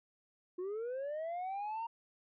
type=linear sweep; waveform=sine; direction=up; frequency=351 to 932.3 Hz; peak=-34 dBFS; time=0.58-1.87 s; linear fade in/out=10 ms; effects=tanh soft clip ceiling -36 dBFS